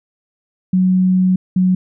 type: tone pair in turn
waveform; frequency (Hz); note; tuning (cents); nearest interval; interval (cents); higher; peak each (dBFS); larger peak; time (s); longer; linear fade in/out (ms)
sine; 185 / 184.34; F#3 / F#3; 0 / -6; unison; 6; first; -10; neither; 0.73-1.36 / 1.56-1.75; first; 5
effects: none